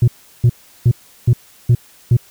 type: tone bursts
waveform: sine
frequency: 120 Hz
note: B2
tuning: 49 cents flat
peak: -4 dBFS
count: 6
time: 0.02-2.168 s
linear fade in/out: 5 ms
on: 58 ms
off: 360 ms
effects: tanh soft clip ceiling -6 dBFS + white hiss -47 dBFS RMS until 2.3 s